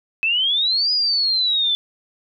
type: exponential two-way sweep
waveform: sine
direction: up then down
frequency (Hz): 2576 to 4978 to 3483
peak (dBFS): -16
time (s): 0.23-1.75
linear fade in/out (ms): 0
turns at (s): 0.92
effects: none